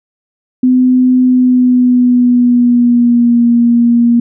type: tone with pitch glide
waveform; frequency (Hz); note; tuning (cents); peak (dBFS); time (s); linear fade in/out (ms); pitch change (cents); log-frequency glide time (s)
sine; 253.6 to 236.6; B3 to A#3; +46 to +26; -5; 0.63-4.2; 5; -120; 1.22-3.44
effects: none